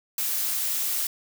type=noise with amplitude modulation; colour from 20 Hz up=blue; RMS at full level=-25 dBFS; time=0.18-1.07 s; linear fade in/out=2 ms; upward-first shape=sine; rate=250 Hz; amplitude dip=40%; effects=none